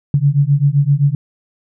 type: beating tone pair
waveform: sine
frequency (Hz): 138.59 / 146.29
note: C#3 / D3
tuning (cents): 0 / -6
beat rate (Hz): 7.7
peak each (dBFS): -13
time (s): 0.14-1.15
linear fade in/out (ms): 2
effects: none

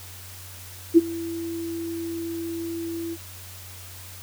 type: tone with ADSR envelope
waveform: sine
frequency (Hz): 333.6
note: E4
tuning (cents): +21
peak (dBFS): -7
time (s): 0.94-3.17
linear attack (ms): 33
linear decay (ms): 28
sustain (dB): -21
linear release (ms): 43
effects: added 92 Hz sine -43 dBFS peak until 4.22 s + white hiss -43 dBFS RMS until 4.22 s

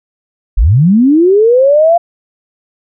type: linear sweep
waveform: sine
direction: up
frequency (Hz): 34.65 to 698.5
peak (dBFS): -4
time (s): 0.57-1.98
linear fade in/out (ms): 10
effects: none

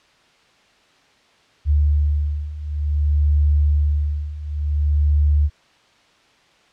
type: beating tone pair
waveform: sine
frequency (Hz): 73.42 / 73.97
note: D2 / D2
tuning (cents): 0 / +13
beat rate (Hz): 0.55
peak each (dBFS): -20 / -17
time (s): 1.65-5.5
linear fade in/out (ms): 50
effects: white hiss -55 dBFS RMS until 6.72 s + low-pass 4000 Hz 12 dB/octave

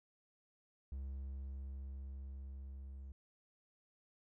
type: tone with level ramp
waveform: triangle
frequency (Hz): 67.5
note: C#2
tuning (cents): -45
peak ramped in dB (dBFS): -39 to -45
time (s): 0.92-3.12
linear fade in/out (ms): 0
effects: none

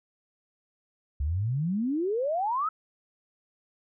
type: exponential sweep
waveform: sine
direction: up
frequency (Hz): 66.3 to 1329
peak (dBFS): -25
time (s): 1.2-2.69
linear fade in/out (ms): 5
effects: none

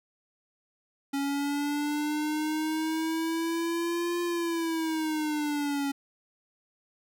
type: linear two-way sweep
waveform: square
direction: up then down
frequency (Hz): 277.2 to 348.1 to 277.2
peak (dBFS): -28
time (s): 1.13-5.92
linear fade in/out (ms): 10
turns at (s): 4.22
effects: none

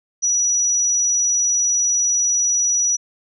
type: tone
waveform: sine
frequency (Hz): 5860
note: F#8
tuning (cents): -18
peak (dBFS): -15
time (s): 0.22-2.97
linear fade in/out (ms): 20
effects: none

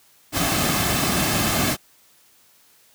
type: noise with comb filter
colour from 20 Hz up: pink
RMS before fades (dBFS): -21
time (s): 0.32-1.77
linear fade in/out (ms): 50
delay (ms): 2.1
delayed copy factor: -0.5
effects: white hiss -56 dBFS RMS until 2.94 s + high-pass 60 Hz 12 dB/octave

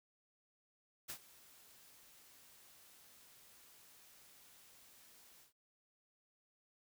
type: noise with ADSR envelope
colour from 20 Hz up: white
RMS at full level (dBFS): -44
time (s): 1.08-5.53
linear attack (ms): 21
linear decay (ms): 76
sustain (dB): -19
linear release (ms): 120
effects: none

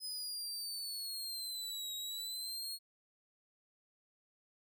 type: exponential two-way sweep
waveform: sawtooth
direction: down then up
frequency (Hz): 5070 to 3803 to 4324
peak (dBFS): -37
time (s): 0-2.79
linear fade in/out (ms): 50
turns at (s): 1.95
effects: none

